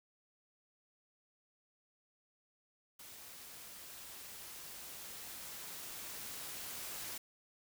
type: noise with level ramp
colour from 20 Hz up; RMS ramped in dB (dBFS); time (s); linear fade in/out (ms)
white; -53 to -44; 2.99-7.18; 5
effects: none